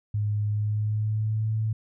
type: tone with pitch glide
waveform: sine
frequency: 104.6 to 109.74 Hz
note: G#2 to A2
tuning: +13 to -4 cents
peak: -23 dBFS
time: 0.14-1.73 s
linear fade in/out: 5 ms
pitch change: +83 cents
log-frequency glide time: 0.47-1.53 s
effects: none